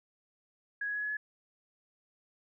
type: tone with pitch steps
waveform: sine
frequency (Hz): 1661.2 / 1671.8 / 1682.4 / 1693.2 / 1704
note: G#6 / G#6 / G#6 / G#6 / G#6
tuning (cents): 0 / +11 / +22 / +33 / +44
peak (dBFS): -32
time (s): 0.81-1.17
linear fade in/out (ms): 5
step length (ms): 72
effects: none